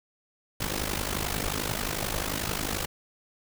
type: noise with amplitude modulation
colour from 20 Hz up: pink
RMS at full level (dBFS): -27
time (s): 0.6-2.86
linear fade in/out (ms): 10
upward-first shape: sine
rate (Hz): 51.3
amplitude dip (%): 80
effects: none